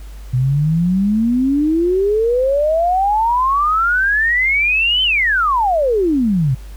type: exponential two-way sweep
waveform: sine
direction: up then down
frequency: 122.5 to 3100 to 122.8 Hz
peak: -12 dBFS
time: 0.33-6.55 s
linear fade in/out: 10 ms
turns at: 5.03 s
effects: added 50 Hz sine -30 dBFS peak until 6.76 s + pink hiss -46 dBFS RMS until 6.76 s